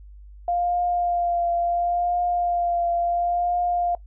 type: tone with vibrato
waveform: sine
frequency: 698.5 Hz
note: F5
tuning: in tune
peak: -20 dBFS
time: 0.48-3.95 s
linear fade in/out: 2 ms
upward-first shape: triangle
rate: 0.72 Hz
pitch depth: 24 cents each way
effects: noise-tail reverb RT60 0.1 s tail -19 dB re dry + added 50 Hz sine -41 dBFS peak until 4.06 s